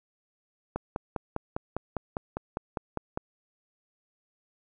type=click train; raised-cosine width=1 ms; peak=-16 dBFS; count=13; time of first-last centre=0.76-3.174 s; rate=4.97 Hz; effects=none